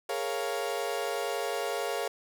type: chord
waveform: 35% pulse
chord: Bb minor seventh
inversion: third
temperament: equal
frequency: 415.3 / 466.2 / 554.4 / 698.5 Hz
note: Ab4 / Bb4 / Db5 / F5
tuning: 0 / 0 / 0 / 0 cents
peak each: -34 dBFS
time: 0.09-2.08 s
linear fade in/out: 5 ms
effects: none